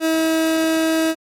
30% pulse tone, 321.6 Hz, E4, 43 cents flat, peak -13 dBFS, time 0-1.15 s, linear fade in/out 50 ms, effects MP3 64 kbps

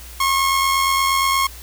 sawtooth tone with amplitude modulation, 1084 Hz, C#6, 39 cents flat, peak -10 dBFS, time 0.2-1.47 s, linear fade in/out 5 ms, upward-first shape sine, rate 88.5 Hz, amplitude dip 40%, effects added 60 Hz sine -37 dBFS peak until 1.62 s + white hiss -40 dBFS RMS until 1.62 s

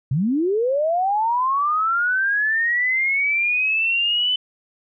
sine linear sweep, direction up, 119 to 3028 Hz, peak -17 dBFS, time 0.11-4.36 s, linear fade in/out 5 ms, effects none

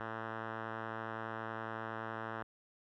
5% pulse tone with low-pass filter, 111.9 Hz, A2, 30 cents sharp, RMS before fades -42 dBFS, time 0-2.43 s, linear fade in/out 5 ms, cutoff 1700 Hz, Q 2.2, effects none

